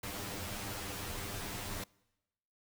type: noise with comb filter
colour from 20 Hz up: pink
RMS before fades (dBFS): -41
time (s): 0.03-1.84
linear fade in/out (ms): 5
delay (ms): 10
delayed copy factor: +0.95
effects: noise-tail reverb RT60 1.0 s tail -25 dB re dry